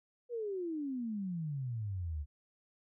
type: exponential sweep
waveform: sine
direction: down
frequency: 493.9 to 69.9 Hz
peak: -35 dBFS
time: 0.29-2.26 s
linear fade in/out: 50 ms
effects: none